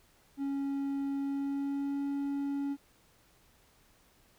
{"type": "tone with pitch glide", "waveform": "triangle", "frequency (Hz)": [277.2, 280.7], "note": ["C#4", "C#4"], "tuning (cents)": [0, 22], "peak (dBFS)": -29, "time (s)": [0.37, 2.77], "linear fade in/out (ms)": 50, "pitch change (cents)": 22, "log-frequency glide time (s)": [1.18, 2.03], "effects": ["pink hiss -65 dBFS RMS until 4.38 s"]}